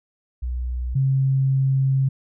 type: tone pair in turn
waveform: sine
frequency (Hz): 61.74 / 134.27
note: B1 / C3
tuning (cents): 0 / +45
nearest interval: octave + minor second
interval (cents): 1345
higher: second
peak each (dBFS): -23 / -16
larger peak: second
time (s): 0.42-0.95 / 0.95-2.09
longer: second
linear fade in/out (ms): 10
effects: none